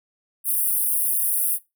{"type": "high-pass noise", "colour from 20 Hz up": "pink", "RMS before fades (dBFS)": -22, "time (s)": [0.44, 1.59], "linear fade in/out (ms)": 50, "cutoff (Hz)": 9200, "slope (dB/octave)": 96, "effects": ["noise-tail reverb RT60 0.2 s tail -18 dB re dry"]}